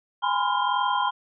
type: tone cluster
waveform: sine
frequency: 823 / 992 / 1034 / 1403 / 3184 Hz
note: G#5 / B5 / C6 / F6 / G7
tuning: -16 / +7 / -21 / +8 / +26 cents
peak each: -27 / -26 / -26 / -31 / -33 dBFS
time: 0.22-1.11 s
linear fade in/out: 20 ms
effects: none